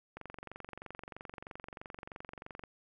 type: click train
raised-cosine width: 0.5 ms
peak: -29 dBFS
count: 58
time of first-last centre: 0.17-2.638 s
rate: 23.1 Hz
effects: none